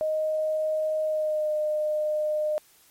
sine tone with pitch glide, 622.3 to 608.8 Hz, D#5 to D#5, 0 to -38 cents, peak -23 dBFS, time 0.01-2.58 s, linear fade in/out 0 ms, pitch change -38 cents, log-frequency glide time 1.03-1.53 s, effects white hiss -58 dBFS RMS until 2.9 s + MP3 64 kbps

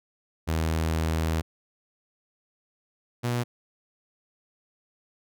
sawtooth tone pair in turn, 80.4 / 120.87 Hz, E2 / B2, -43 / -37 cents, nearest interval perfect fifth, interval 706 cents, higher second, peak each -20 / -21 dBFS, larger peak first, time 0.47-1.42 / 3.23-3.44 s, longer first, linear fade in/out 20 ms, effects none

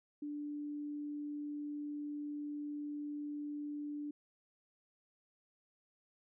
sine tone, 293.7 Hz, D4, in tune, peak -39 dBFS, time 0.22-4.11 s, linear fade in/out 5 ms, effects none

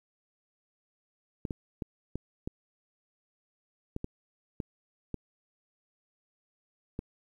clicks, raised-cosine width 3 ms, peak -21 dBFS, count 10, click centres 1.452 / 1.508 / 1.822 / 2.156 / 2.475 / 3.964 / 4.044 / 4.602 / 5.143 / 6.991 s, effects 10-bit

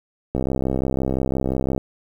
click train, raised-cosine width 2 ms, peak -9 dBFS, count 95, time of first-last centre 0.35-1.779 s, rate 65.8 Hz, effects 8-bit

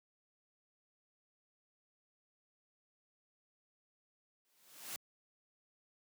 white noise with exponential growth, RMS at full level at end -41 dBFS, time 4.45-4.96 s, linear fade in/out 0 ms, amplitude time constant 110 ms, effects high-pass 150 Hz 12 dB/octave

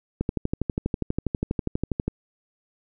click train, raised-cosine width 3 ms, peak -11 dBFS, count 24, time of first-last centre 0.21-2.08 s, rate 12.3 Hz, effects none

